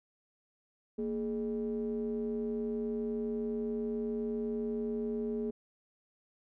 triangle ring-modulated tone, 94.1 Hz, F#2, 30 cents sharp, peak -27 dBFS, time 0.98-5.51 s, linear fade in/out 10 ms, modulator 326 Hz, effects none

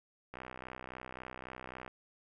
click train, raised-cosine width 0.5 ms, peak -29 dBFS, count 99, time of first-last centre 0.34-1.878 s, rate 63.7 Hz, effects none

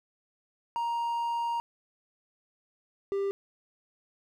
triangle tone pair in turn, 937 / 395.8 Hz, A#5 / G4, +9 / +17 cents, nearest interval octave + minor third, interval 1492 cents, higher first, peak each -26 / -25 dBFS, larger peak second, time 0.76-1.6 / 3.12-3.31 s, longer first, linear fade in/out 0 ms, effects none

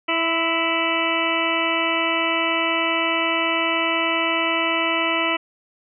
harmonic tone with a mistuned harmonic, 329.6 Hz, E4, in tune, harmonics 1 / 2 / 3 / 4 / 6 / 7 / 8 / 9, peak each -27 / -27 / -27 / -27 / -27 / -27 / -27 / -27 dBFS, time 0.08-5.37 s, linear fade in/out 10 ms, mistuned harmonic 3, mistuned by +25 cents, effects none

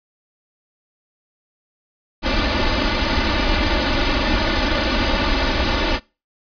pink noise with comb filter, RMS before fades -18 dBFS, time 2.22-6 s, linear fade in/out 50 ms, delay 3.4 ms, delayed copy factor +0.9, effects noise-tail reverb RT60 0.3 s tail -24 dB re dry + resampled to 11025 Hz

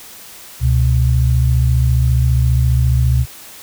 sine tone pair together, 69.67 / 124.4 Hz, C#2 / B2, +9 / +13 cents, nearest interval minor seventh, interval 1004 cents, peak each -13 dBFS, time 0.6-3.26 s, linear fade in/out 50 ms, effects white hiss -37 dBFS RMS until 3.62 s

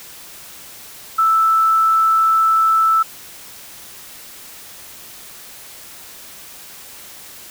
sine tone, 1318.5 Hz, E6, in tune, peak -11 dBFS, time 1.18-3.03 s, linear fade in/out 10 ms, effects white hiss -38 dBFS RMS until 7.5 s

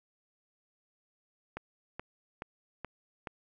click train, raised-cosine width 0.5 ms, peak -23 dBFS, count 5, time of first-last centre 1.57-3.272 s, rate 2.35 Hz, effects none

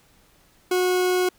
40% pulse tone, 364.6 Hz, F#4, 25 cents flat, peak -18 dBFS, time 0.71-1.29 s, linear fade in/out 5 ms, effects pink hiss -58 dBFS RMS until 1.38 s

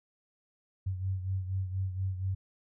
sine beating tone pair, 94 / 98.2 Hz, F#2 / G2, +28 / +4 cents, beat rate 4.2 Hz, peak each -31 / -38 dBFS, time 0.86-2.35 s, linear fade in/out 10 ms, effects none

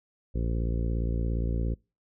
harmonic tone, 57.3 Hz, A#1, 29 cents flat, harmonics 1 / 2 / 3 / 4 / 5 / 6 / 7 / 8 / 9, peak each -27 / -33 / -37 / -39 / -41 / -43 / -44 / -45 / -46 dBFS, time 0.34-1.75 s, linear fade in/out 20 ms, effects noise-tail reverb RT60 0.3 s tail -26 dB re dry

